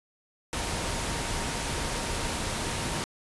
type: tone in noise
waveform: sine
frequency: 929 Hz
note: A#5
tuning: 6 cents flat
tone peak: -42 dBFS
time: 0.53-3.04 s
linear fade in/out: 0 ms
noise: pink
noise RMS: -31 dBFS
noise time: 0.53-3.04 s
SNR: -14 dB
effects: resampled to 24000 Hz